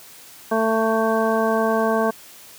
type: harmonic tone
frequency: 222.7 Hz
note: A3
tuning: 21 cents sharp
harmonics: 1 / 2 / 3 / 4 / 5 / 7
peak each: -23 / -22 / -22 / -27 / -26 / -29 dBFS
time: 0.51-2.11 s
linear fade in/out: 10 ms
effects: white hiss -44 dBFS RMS until 2.58 s + high-pass 80 Hz 12 dB/octave